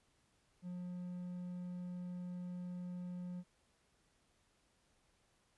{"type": "tone", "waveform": "triangle", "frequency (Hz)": 178.7, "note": "F3", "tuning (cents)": 40, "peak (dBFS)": -40, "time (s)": [0.62, 3.44], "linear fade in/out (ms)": 50, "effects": ["pink hiss -75 dBFS RMS until 5.57 s", "resampled to 24000 Hz"]}